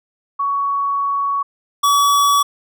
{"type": "tone pair in turn", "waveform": ["sine", "square"], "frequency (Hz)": [1120, 1138.3], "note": ["C#6", "C#6"], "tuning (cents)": [18, 46], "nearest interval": "unison", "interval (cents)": 28, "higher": "second", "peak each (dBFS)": [-16, -12], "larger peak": "second", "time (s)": [[0.39, 1.43], [1.83, 2.43]], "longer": "first", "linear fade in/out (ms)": 10, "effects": []}